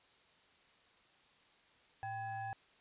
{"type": "tone with frequency modulation", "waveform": "sine", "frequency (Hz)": 784, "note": "G5", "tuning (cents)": 0, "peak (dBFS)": -39, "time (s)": [2.03, 2.53], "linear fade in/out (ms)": 0, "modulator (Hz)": 897, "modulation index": 0.75, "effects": ["white hiss -67 dBFS RMS until 2.8 s", "resampled to 8000 Hz"]}